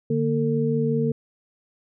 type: tone cluster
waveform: sine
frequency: 146.7 / 232.2 / 450.5 Hz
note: D3 / A#3 / A4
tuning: -2 / -7 / +41 cents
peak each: -24 dBFS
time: 0.1-1.12 s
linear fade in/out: 5 ms
effects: none